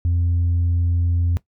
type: tone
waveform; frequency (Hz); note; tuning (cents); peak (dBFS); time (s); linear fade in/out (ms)
sine; 86.2; F2; -22; -14; 0.05-1.37; 0
effects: noise-tail reverb RT60 0.1 s tail -20 dB re dry + tanh soft clip ceiling -14 dBFS